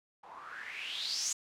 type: noise with low-pass filter sweep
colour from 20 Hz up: blue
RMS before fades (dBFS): -39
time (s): 0.23-1.33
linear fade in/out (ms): 5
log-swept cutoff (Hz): 810 to 7000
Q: 6.5
effects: none